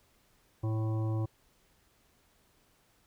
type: harmonic tone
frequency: 110 Hz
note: A2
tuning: in tune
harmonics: 1 / 3 / 5 / 7 / 9 / 10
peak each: -29 / -38 / -45 / -49 / -50 / -53 dBFS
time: 0.63-1.26 s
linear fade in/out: 10 ms
effects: pink hiss -68 dBFS RMS until 3.06 s